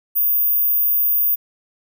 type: tone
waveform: sine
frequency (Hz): 14917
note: A#9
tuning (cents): 0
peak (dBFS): -14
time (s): 0.15-1.36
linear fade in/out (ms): 20
effects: none